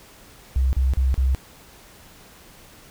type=tone bursts; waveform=sine; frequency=65.41 Hz; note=C2; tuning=in tune; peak=-16 dBFS; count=4; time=0.56-1.348 s; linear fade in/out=0 ms; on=170 ms; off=36 ms; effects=pink hiss -48 dBFS RMS until 2.9 s